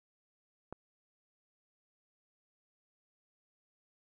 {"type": "click", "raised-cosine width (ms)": 1, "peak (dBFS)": -28, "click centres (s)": 0.726, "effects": []}